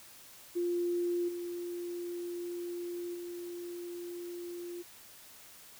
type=tone with level steps; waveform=sine; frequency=349.2 Hz; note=F4; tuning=in tune; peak=-29 / -36 / -39 dBFS; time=0.55-4.83 s; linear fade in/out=20 ms; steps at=1.28 / 3.14 s; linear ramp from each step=10 ms; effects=white hiss -54 dBFS RMS until 5.79 s